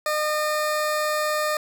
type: tone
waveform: 20% pulse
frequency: 608 Hz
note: D#5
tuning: 40 cents flat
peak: -17 dBFS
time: 0.06-1.57 s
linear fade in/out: 2 ms
effects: none